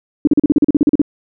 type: tone bursts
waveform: sine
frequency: 293.7 Hz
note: D4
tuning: in tune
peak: -6 dBFS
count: 13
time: 0.25-1.017 s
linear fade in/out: 2 ms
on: 23 ms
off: 39 ms
effects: none